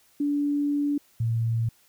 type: tone pair in turn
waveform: sine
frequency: 288.9 / 114.65 Hz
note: D4 / A#2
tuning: -28 / -28 cents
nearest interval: octave + major third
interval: 1600 cents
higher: first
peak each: -22 dBFS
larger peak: neither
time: 0.2-0.98 / 1.2-1.69 s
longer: first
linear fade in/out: 5 ms
effects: white hiss -61 dBFS RMS until 1.88 s